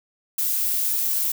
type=noise; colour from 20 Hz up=violet; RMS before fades=-23 dBFS; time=0.38-1.32 s; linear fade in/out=5 ms; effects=none